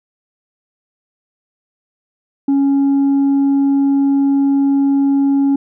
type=tone with tanh clipping; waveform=sine; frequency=277.2 Hz; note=C#4; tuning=in tune; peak=-11 dBFS; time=2.48-5.56 s; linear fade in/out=5 ms; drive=2 dB; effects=none